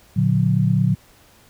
sine chord, Bb augmented, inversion none, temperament just, 116.54 / 145.68 / 182.1 Hz, Bb2 / D3 / F#3, 0 / -14 / -27 cents, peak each -19 dBFS, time 0.16-0.95 s, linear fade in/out 10 ms, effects pink hiss -52 dBFS RMS until 1.49 s

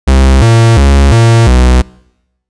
45% pulse tone with pitch steps, 66.3 / 114.5 / 69.3 / 115 / 62.5 Hz, C2 / A#2 / C#2 / A#2 / B1, +23 / -31 / 0 / -23 / +21 cents, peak -3 dBFS, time 0.07-1.82 s, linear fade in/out 10 ms, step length 350 ms, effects noise-tail reverb RT60 0.9 s tail -25 dB re dry + resampled to 22050 Hz

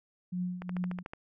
sine tone with tremolo, 180 Hz, F#3, 47 cents flat, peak -29 dBFS, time 0.32-1.03 s, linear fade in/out 10 ms, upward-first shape triangle, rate 2.5 Hz, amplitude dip 80%
click train, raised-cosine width 0.5 ms, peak -25 dBFS, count 8, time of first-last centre 0.62-1.135 s, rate 13.6 Hz
effects none

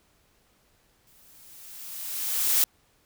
blue noise with exponential growth, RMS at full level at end -20 dBFS, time 1.07-2.64 s, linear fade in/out 1 ms, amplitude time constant 340 ms, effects pink hiss -65 dBFS RMS until 3.05 s

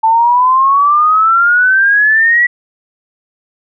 sine exponential sweep, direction up, 881 to 1957 Hz, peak -6 dBFS, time 0.03-2.47 s, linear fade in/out 10 ms, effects none

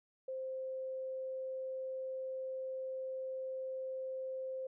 sine tone, 523.3 Hz, C5, in tune, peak -38 dBFS, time 0.28-4.67 s, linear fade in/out 5 ms, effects none

